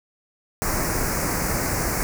pink band-stop noise, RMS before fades -24 dBFS, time 0.62-2.03 s, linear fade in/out 0 ms, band 2300 to 4900 Hz, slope 48 dB/octave, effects none

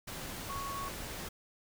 sine tone in noise, 1109 Hz, C#6, in tune, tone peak -38 dBFS, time 0.49-0.89 s, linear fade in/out 10 ms, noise pink, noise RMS -42 dBFS, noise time 0.07-1.29 s, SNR +1 dB, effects none

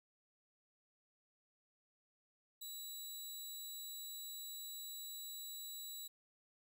15% pulse tone, 3926 Hz, B7, 11 cents flat, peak -39 dBFS, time 2.61-6.08 s, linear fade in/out 10 ms, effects none

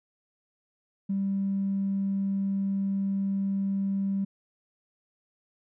triangle tone with tanh clipping, 196 Hz, G3, in tune, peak -25 dBFS, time 1.09-4.25 s, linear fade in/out 10 ms, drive 4 dB, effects none

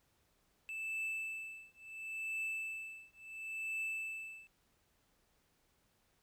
triangle tone with tremolo, 2637 Hz, E7, in tune, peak -34 dBFS, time 0.69-4.47 s, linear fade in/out 0 ms, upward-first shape triangle, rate 0.72 Hz, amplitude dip 100%, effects pink hiss -75 dBFS RMS until 6.22 s

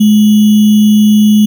sine tone with sample-and-hold, 211.3 Hz, G#3, 30 cents sharp, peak -3 dBFS, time 0-1.46 s, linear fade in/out 10 ms, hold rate 3150 Hz, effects none

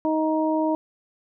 harmonic tone, 313.8 Hz, D#4, 15 cents sharp, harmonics 1 / 2 / 3, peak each -22 / -25 / -27 dBFS, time 0.05-0.75 s, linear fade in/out 0 ms, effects none

